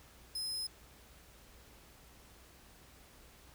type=tone; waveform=sawtooth; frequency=5100 Hz; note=D#8; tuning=42 cents sharp; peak=-34 dBFS; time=0.35-0.67 s; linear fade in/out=5 ms; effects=added 60 Hz sine -63 dBFS peak until 3.54 s + pink hiss -60 dBFS RMS until 3.54 s